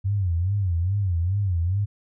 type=tone with vibrato; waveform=sine; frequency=92.5 Hz; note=F#2; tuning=in tune; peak=-20 dBFS; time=0.04-1.86 s; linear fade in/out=20 ms; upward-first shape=sine; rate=2.4 Hz; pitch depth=180 cents each way; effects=none